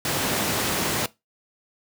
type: high-pass noise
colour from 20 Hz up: pink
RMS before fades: -25 dBFS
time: 0.05-1.06 s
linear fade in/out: 2 ms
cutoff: 130 Hz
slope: 12 dB/octave
effects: noise-tail reverb RT60 0.2 s tail -19 dB re dry